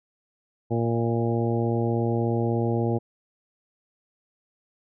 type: harmonic tone with a mistuned harmonic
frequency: 116.54 Hz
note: A#2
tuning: in tune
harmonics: 1 / 2 / 3 / 4 / 5 / 6 / 7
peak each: -25 / -28 / -28 / -30 / -35 / -37 / -35 dBFS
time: 0.7-2.99 s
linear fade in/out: 20 ms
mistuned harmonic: 6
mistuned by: -22 cents
effects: none